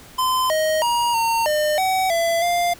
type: tone with pitch steps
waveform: square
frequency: 1027 / 626 / 949 / 915 / 605 / 755 / 672 / 698 Hz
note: C6 / D#5 / A#5 / A#5 / D#5 / F#5 / E5 / F5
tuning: -33 / +10 / +31 / -32 / -49 / +35 / +33 / -1 cents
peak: -18 dBFS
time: 0.18-2.74 s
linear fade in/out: 10 ms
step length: 320 ms
effects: pink hiss -44 dBFS RMS until 2.79 s